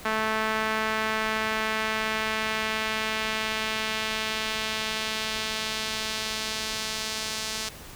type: tone with band-pass filter sweep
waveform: sawtooth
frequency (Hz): 218.6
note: A3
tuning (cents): -11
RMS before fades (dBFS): -29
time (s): 0.05-7.69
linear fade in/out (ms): 5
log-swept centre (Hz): 1500 to 5400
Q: 1.1
effects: pink hiss -44 dBFS RMS until 7.95 s